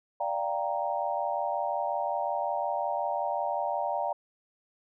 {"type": "chord", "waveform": "sine", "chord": "G minor seventh", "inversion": "second", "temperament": "equal", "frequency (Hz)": [587.3, 698.5, 784, 932.3], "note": ["D5", "F5", "G5", "Bb5"], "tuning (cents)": [0, 0, 0, 0], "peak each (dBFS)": -33, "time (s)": [0.2, 4.13], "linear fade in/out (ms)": 5, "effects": []}